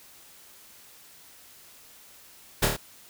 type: noise with echo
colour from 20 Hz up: pink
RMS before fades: -21 dBFS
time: 2.62-2.66 s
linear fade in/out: 10 ms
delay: 27 ms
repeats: 4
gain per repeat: -3 dB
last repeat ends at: 2.768 s
effects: white hiss -52 dBFS RMS until 3.09 s